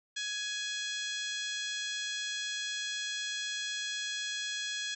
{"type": "harmonic tone with a mistuned harmonic", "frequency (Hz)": 836, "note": "G#5", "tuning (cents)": 11, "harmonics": [2, 3, 4, 5, 6, 7, 8, 9], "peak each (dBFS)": [-39, -45, -38, -43, -47, -46, -45, -48], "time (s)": [0.16, 4.95], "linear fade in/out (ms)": 10, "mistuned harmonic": 9, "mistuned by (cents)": 35, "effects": []}